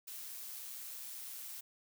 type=noise with amplitude modulation; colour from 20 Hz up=blue; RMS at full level=-45 dBFS; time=0.07-1.61 s; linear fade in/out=10 ms; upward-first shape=sine; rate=126 Hz; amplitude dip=30%; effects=none